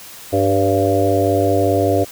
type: harmonic tone with a mistuned harmonic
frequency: 98 Hz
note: G2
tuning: in tune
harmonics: 1 / 3 / 4 / 5 / 6 / 7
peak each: -20 / -20 / -20 / -20 / -20 / -20 dBFS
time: 0.32-2.05 s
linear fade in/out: 20 ms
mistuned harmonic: 6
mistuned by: -38 cents
effects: white hiss -37 dBFS RMS until 2.11 s